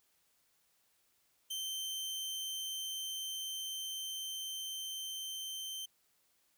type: tone with level ramp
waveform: sawtooth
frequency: 3108 Hz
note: G7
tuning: 16 cents flat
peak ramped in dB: -34 to -37 dBFS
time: 1.5-5.86 s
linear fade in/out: 10 ms
effects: white hiss -74 dBFS RMS until 6.57 s